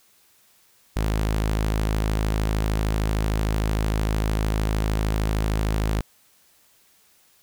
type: tone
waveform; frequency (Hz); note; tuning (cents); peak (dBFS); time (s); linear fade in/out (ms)
sawtooth; 53.2; G#1; +42; -17; 0.96-6.01; 5
effects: white hiss -59 dBFS RMS until 7.42 s